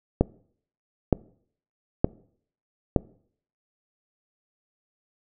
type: click train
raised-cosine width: 2 ms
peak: -4 dBFS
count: 4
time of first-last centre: 0.21-2.962 s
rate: 1.09 Hz
effects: noise-tail reverb RT60 0.6 s tail -23 dB re dry